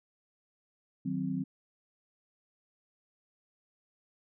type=chord; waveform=sine; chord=C diminished; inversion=first; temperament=equal with one note detuned; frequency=155.56 / 185.96 / 261.6 Hz; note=Eb3 / Gb3 / C4; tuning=0 / +9 / 0 cents; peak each=-37 / -34 / -34 dBFS; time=1.05-1.44 s; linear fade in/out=10 ms; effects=none